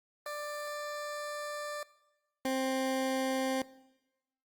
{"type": "tone pair in turn", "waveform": "20% pulse", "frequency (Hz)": [591, 263.3], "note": ["D5", "C4"], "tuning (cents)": [11, 11], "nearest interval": "octave + major second", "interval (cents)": 1400, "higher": "first", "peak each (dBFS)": [-32, -25], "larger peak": "second", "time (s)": [[0.26, 1.83], [2.45, 3.62]], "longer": "first", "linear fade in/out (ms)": 2, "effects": ["noise-tail reverb RT60 1.0 s tail -20 dB re dry", "Opus 24 kbps"]}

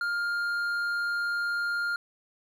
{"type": "tone with hard clipping", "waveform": "sine", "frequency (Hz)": 1406, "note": "F6", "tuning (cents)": 11, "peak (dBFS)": -28, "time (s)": [0.01, 1.96], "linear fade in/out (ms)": 2, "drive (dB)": 5, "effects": []}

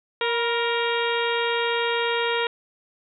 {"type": "harmonic tone with a mistuned harmonic", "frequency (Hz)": 467.2, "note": "A#4", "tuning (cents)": 4, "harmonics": [1, 2, 3, 4, 5, 6, 7, 8], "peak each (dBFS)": [-25, -28, -30, -31, -32, -33, -33, -34], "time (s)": [0.21, 2.47], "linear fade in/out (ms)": 2, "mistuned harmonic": 2, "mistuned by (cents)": 44, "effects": []}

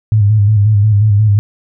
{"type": "tone with vibrato", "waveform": "sine", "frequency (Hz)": 104.8, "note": "G#2", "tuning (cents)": 16, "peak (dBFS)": -6, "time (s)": [0.12, 1.39], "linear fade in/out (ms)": 0, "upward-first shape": "square", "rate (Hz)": 5.6, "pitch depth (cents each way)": 54, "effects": []}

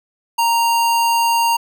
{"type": "tone", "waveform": "square", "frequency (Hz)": 930, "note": "A#5", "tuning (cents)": -4, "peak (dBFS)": -14, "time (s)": [0.38, 1.57], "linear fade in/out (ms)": 10, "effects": []}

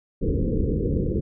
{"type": "low-pass noise", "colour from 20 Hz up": "pink", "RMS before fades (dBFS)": -23, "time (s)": [0.21, 1.21], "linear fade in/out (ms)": 20, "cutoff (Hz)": 510, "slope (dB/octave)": 96, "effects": []}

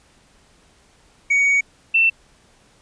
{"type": "tone pair in turn", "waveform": ["triangle", "sine"], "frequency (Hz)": [2242, 2683], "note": ["C#7", "E7"], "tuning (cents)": [19, 30], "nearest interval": "minor third", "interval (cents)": 311, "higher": "second", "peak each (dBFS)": -12, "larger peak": "neither", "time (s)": [[1.3, 1.61], [1.94, 2.1]], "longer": "first", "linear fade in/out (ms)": 10, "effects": ["pink hiss -55 dBFS RMS until 2.81 s", "resampled to 22050 Hz"]}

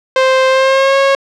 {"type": "tone with pitch glide", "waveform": "sawtooth", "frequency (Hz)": [523.3, 547.4], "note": ["C5", "C#5"], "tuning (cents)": [0, -22], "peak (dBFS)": -4, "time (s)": [0.16, 1.15], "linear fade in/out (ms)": 2, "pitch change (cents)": 78, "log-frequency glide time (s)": [0.48, 0.97], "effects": ["low-pass 4000 Hz 12 dB/octave"]}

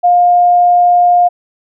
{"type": "tone", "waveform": "sine", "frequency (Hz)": 708, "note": "F5", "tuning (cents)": 23, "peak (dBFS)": -5, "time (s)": [0.03, 1.29], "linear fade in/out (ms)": 20, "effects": []}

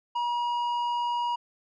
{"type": "tone with tanh clipping", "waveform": "sine", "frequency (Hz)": 958, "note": "A#5", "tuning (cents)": 47, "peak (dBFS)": -27, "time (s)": [0.15, 1.36], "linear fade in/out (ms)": 10, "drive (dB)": 8, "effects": []}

